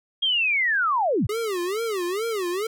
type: linear sweep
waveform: sine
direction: down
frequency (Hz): 3276 to 65.41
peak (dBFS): -19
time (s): 0.22-1.27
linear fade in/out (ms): 10
type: tone with vibrato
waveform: square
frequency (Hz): 401.5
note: G4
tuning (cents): +41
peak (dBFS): -25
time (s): 1.29-2.67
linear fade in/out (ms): 5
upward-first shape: sine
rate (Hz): 2.3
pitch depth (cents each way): 250
effects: none